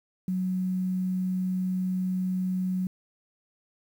sine tone, 185 Hz, F#3, in tune, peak -25 dBFS, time 0.28-2.87 s, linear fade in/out 2 ms, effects 9-bit

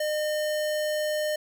square tone, 608 Hz, D#5, 40 cents flat, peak -26 dBFS, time 0-1.36 s, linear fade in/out 5 ms, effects none

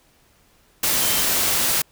sine tone in noise, 3114 Hz, G7, 12 cents flat, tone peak -31 dBFS, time 1.01-1.23 s, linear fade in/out 5 ms, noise white, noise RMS -20 dBFS, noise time 0.83-1.82 s, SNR -14 dB, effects pink hiss -58 dBFS RMS until 1.91 s

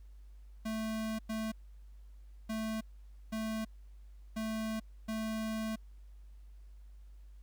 square tone bursts at uneven times, 220 Hz, A3, in tune, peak -35 dBFS, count 6, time 0.65-1.19 / 1.29-1.52 / 2.49-2.81 / 3.32-3.65 / 4.36-4.8 / 5.08-5.76 s, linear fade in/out 10 ms, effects added 50 Hz sine -50 dBFS peak until 7.42 s + pink hiss -75 dBFS RMS until 7.42 s

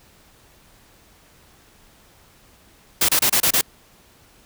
white noise bursts, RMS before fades -17 dBFS, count 6, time 3.01-3.612 s, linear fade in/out 5 ms, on 77 ms, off 28 ms, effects pink hiss -53 dBFS RMS until 4.45 s

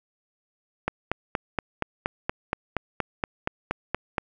click train, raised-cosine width 0.5 ms, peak -9 dBFS, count 15, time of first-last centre 0.88-4.182 s, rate 4.24 Hz, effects none

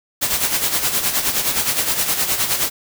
white noise with tremolo, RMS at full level -17 dBFS, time 0.21-2.7 s, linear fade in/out 20 ms, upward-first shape sine, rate 9.6 Hz, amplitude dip 60%, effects none

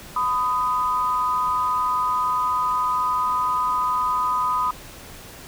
sine tone pair together, 1004 / 1243.8 Hz, B5 / D#6, +28 / -1 cents, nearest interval major third, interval 371 cents, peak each -22 dBFS, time 0.16-4.71 s, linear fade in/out 5 ms, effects pink hiss -41 dBFS RMS until 5.47 s

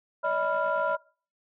sine tone cluster, 575 / 635 / 987 / 1390 Hz, D5 / D#5 / B5 / F6, -37 / +35 / -1 / -9 cents, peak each -29 dBFS, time 0.23-0.97 s, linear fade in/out 20 ms, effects noise-tail reverb RT60 0.4 s tail -22 dB re dry + tanh soft clip ceiling -17 dBFS

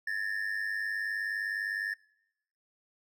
triangle ring-modulated tone, 1766 Hz, A6, 6 cents sharp, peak -26 dBFS, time 0.07-1.94 s, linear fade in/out 5 ms, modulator 49.9 Hz, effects noise-tail reverb RT60 0.9 s tail -24 dB re dry

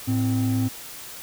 triangle tone pair together, 108.9 / 259.4 Hz, A2 / C4, -17 / -15 cents, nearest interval octave + minor third, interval 1502 cents, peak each -20 dBFS, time 0.07-0.69 s, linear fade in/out 20 ms, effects tanh soft clip ceiling -13 dBFS + white hiss -39 dBFS RMS until 1.22 s

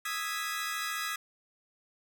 sawtooth chord, E major seventh, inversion third, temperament equal, 1244.5 / 1318.5 / 1661.2 / 1975.5 Hz, D#6 / E6 / G#6 / B6, 0 / 0 / 0 / 0 cents, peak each -34 / -37 / -34 / -35 dBFS, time 0.05-1.16 s, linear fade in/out 5 ms, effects none

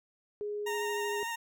sine tone with pitch glide, 415.3 to 411.7 Hz, G#4 to G#4, 0 to -15 cents, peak -33 dBFS, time 0.41-1.23 s, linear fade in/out 0 ms, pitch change -15 cents, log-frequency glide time 0.84-1.02 s
20% pulse tone with vibrato, 927 Hz, A#5, 10 cents flat, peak -29 dBFS, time 0.66-1.36 s, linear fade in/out 10 ms, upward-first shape sine, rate 13 Hz, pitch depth 22 cents each way
effects none

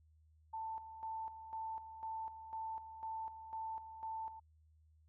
sine tone with tremolo, 888 Hz, A5, 16 cents sharp, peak -40 dBFS, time 0.53-4.4 s, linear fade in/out 10 ms, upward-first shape square, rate 2 Hz, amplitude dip 65%, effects added 78 Hz sine -65 dBFS peak until 5.08 s

